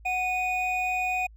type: tone pair together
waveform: triangle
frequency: 737 / 2476 Hz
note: F#5 / D#7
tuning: -7 / -9 cents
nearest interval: octave + major sixth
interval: 2098 cents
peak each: -26 dBFS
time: 0.05-1.27 s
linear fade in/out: 10 ms
effects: added 54 Hz sine -47 dBFS peak until 1.36 s